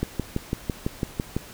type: click train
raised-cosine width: 3 ms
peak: -11 dBFS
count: 9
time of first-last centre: 0.03-1.366 s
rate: 5.99 Hz
effects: pink hiss -44 dBFS RMS until 1.53 s